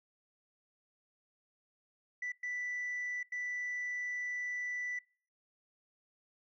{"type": "tone bursts at uneven times", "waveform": "sine", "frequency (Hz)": 1975.5, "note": "B6", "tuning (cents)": 0, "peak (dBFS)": -34, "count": 3, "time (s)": [[2.22, 2.32], [2.43, 3.23], [3.32, 4.99]], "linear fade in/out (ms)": 5, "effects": ["noise-tail reverb RT60 0.5 s tail -26 dB re dry", "tanh soft clip ceiling -33 dBFS"]}